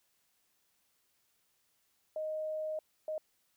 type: tone bursts at uneven times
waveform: sine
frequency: 622.3 Hz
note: D#5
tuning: in tune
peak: -34 dBFS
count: 2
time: 2.16-2.79 / 3.08-3.18 s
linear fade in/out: 2 ms
effects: white hiss -75 dBFS RMS until 3.56 s